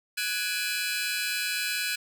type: tone cluster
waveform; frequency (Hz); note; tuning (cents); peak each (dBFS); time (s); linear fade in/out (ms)
sawtooth; 1481 / 1672 / 2389 / 2566 / 4064; F#6 / G#6 / D7 / E7 / B7; +1 / +11 / +29 / -47 / +49; -31; 0.17-1.96; 10
effects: none